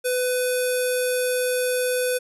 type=tone with low-pass filter; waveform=square; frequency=501 Hz; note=B4; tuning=25 cents sharp; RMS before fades=-23 dBFS; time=0.04-2.19 s; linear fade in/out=20 ms; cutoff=11000 Hz; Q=5.2; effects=none